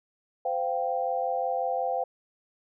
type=chord; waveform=sine; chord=C suspended fourth; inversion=none; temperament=equal with one note detuned; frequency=516.9 / 698.5 / 784 Hz; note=C5 / F5 / G5; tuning=-21 / 0 / 0 cents; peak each=-30 dBFS; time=0.45-2.04 s; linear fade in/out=5 ms; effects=none